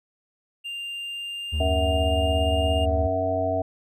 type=tone with pitch glide; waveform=triangle; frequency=2794 to 2820 Hz; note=F7 to F7; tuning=0 to +16 cents; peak=-29 dBFS; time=0.64-2.86 s; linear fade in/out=20 ms; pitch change=+16 cents; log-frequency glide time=0.94-2.74 s
type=tone with vibrato; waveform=triangle; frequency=76 Hz; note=D#2; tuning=40 cents flat; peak=-21 dBFS; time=1.52-3.08 s; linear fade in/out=20 ms; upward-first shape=sine; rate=11 Hz; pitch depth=35 cents each way
type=harmonic tone; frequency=93.2 Hz; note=F#2; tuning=13 cents sharp; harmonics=1 / 3 / 5 / 7 / 8; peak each=-30 / -31 / -32 / -24 / -30 dBFS; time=1.6-3.62 s; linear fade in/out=5 ms
effects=none